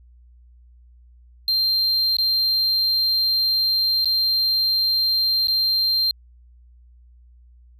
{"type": "tone with dropouts", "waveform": "triangle", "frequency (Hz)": 4167, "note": "C8", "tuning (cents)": -8, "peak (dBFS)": -16, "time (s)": [1.48, 6.11], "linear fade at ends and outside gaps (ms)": 1, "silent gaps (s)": [[2.168, 2.185], [4.046, 4.056], [5.472, 5.482]], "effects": ["added 60 Hz sine -47 dBFS peak until 7.79 s"]}